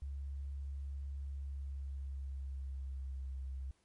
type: tone with pitch glide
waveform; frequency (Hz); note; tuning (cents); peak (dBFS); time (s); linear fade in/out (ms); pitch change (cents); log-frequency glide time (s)
sine; 69.3 to 66.29; C#2 to C2; 0 to +23; -39; 0.02-3.71; 0; -77; 1.33-3.31
effects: pink hiss -75 dBFS RMS until 3.84 s + MP3 48 kbps